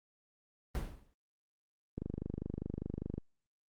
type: noise with exponential decay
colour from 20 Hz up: brown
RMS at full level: -32 dBFS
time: 0.75-1.14 s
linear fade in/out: 0 ms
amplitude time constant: 83 ms
type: click train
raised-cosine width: 3 ms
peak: -25 dBFS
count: 31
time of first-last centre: 1.98-3.18 s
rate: 25 Hz
effects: Opus 24 kbps